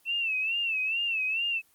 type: tone with vibrato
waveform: sine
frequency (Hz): 2662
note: E7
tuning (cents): +16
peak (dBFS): -26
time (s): 0.05-1.62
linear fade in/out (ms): 50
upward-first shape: sine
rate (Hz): 2.3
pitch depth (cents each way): 99
effects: white hiss -64 dBFS RMS until 1.74 s + Opus 24 kbps